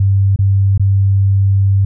sine tone with dropouts, 98 Hz, G2, in tune, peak -8 dBFS, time 0-1.85 s, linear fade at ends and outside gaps 5 ms, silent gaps 0.361-0.389 / 0.778-0.796 s, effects none

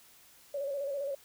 sine tone with vibrato, 560 Hz, C#5, 18 cents sharp, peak -32 dBFS, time 0.54-1.15 s, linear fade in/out 5 ms, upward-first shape square, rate 15 Hz, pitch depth 45 cents each way, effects white hiss -59 dBFS RMS until 1.24 s

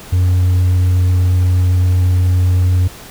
sine tone with hard clipping, 90.8 Hz, F#2, 32 cents flat, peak -10 dBFS, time 0.12-2.88 s, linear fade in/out 10 ms, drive 2 dB, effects pink hiss -35 dBFS RMS until 3.1 s

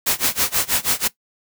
white noise with tremolo, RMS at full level -17 dBFS, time 0.06-1.08 s, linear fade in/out 10 ms, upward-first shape sine, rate 6.2 Hz, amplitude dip 95%, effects noise-tail reverb RT60 0.1 s tail -17 dB re dry

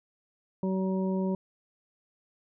harmonic tone, 189.1 Hz, F#3, 38 cents sharp, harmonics 1 / 2 / 3 / 5, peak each -27 / -33 / -37 / -41 dBFS, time 0.63-1.35 s, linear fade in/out 2 ms, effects none

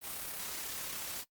white noise with amplitude modulation, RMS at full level -39 dBFS, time 0.01-1.25 s, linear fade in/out 50 ms, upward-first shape sine, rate 33.9 Hz, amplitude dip 35%, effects noise-tail reverb RT60 0.1 s tail -20 dB re dry + Opus 32 kbps

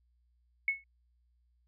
sine tone with exponential decay, 2198 Hz, C#7, 15 cents flat, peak -23 dBFS, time 0.68-0.84 s, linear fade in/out 2 ms, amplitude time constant 34 ms, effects added 60 Hz sine -68 dBFS peak until 1.67 s

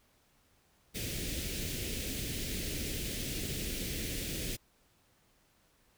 pink band-stop noise, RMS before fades -37 dBFS, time 0.94-4.57 s, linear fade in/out 20 ms, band 480 to 2100 Hz, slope 24 dB/octave, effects pink hiss -69 dBFS RMS until 5.97 s

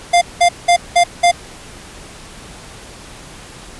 square tone bursts, 698.5 Hz, F5, in tune, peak -8 dBFS, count 5, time 0.13-1.315 s, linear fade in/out 10 ms, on 85 ms, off 190 ms, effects pink hiss -36 dBFS RMS until 3.79 s + resampled to 24000 Hz

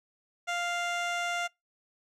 15% pulse tone, 698 Hz, F5, 1 cent flat, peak -23 dBFS, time 0.47-1.48 s, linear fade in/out 20 ms, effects noise-tail reverb RT60 0.2 s tail -26 dB re dry + low-pass 7000 Hz 12 dB/octave

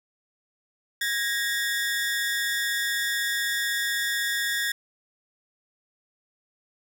sawtooth ring-modulated tone, 1760 Hz, A6, in tune, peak -18 dBFS, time 1.01-4.72 s, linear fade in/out 5 ms, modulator 118 Hz, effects none

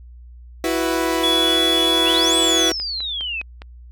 sawtooth chord, E suspended second, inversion none, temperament equal, 329.6 / 370 / 493.9 Hz, E4 / F#4 / B4, 0 / 0 / 0 cents, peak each -17 / -20 / -21 dBFS, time 0.64-2.72 s, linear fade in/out 2 ms
triangle tone, 3395 Hz, G#7, 37 cents sharp, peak -15 dBFS, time 1.23-2.7 s, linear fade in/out 10 ms
click train, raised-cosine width 0.3 ms, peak -20 dBFS, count 11, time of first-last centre 1.57-3.619 s, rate 4.88 Hz
sine exponential two-way sweep, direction up then down, 2489 to 8372 to 2489 Hz, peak -23 dBFS, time 2.05-3.42 s, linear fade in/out 10 ms, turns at 2.36 s
effects added 60 Hz sine -38 dBFS peak until 3.91 s

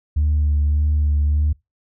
sine tone with vibrato, 74.3 Hz, D2, 21 cents sharp, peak -13 dBFS, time 0.16-1.53 s, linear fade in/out 10 ms, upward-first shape sine, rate 1.7 Hz, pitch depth 25 cents each way, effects noise-tail reverb RT60 0.2 s tail -25 dB re dry + tanh soft clip ceiling -12 dBFS

